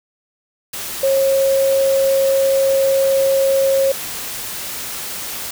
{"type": "tone in noise", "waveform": "sine", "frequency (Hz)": 542, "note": "C#5", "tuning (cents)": -39, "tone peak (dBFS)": -12, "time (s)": [1.03, 3.92], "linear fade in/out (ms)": 5, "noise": "white", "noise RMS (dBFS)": -27, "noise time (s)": [0.73, 5.51], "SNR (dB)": 12, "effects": []}